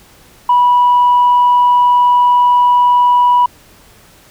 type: tone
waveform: sine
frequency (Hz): 979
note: B5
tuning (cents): -15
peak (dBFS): -5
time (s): 0.49-3.46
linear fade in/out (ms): 5
effects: tanh soft clip ceiling -3 dBFS + pink hiss -44 dBFS RMS until 4.3 s